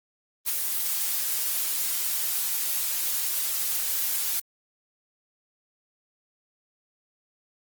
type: noise with ADSR envelope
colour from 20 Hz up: blue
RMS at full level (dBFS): -23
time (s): 0.45-4.4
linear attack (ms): 42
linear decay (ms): 12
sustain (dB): -4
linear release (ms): 6
effects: Opus 24 kbps